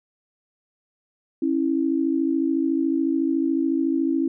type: tone pair together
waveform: sine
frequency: 273.1 / 327 Hz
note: C#4 / E4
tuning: -26 / -14 cents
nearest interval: minor third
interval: 312 cents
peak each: -22 dBFS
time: 1.42-4.28 s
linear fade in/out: 5 ms
effects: none